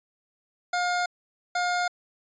25% pulse tone bursts at uneven times, 712 Hz, F5, 33 cents sharp, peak -20 dBFS, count 2, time 0.73-1.06 / 1.55-1.88 s, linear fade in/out 5 ms, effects resampled to 16000 Hz

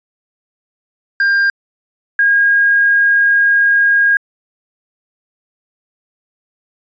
triangle / sine tone pair in turn, 1600 / 1628.9 Hz, G6 / G#6, +35 / -34 cents, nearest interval unison, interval 31 cents, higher second, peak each -8 dBFS, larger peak neither, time 1.2-1.5 / 2.19-4.17 s, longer second, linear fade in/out 2 ms, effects resampled to 16000 Hz

